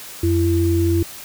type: tone pair together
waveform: sine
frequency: 89.41 / 336.5 Hz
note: F2 / E4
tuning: +41 / +36 cents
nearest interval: octave + major seventh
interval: 2295 cents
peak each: -17 dBFS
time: 0.23-1.03 s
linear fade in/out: 5 ms
effects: white hiss -36 dBFS RMS until 1.24 s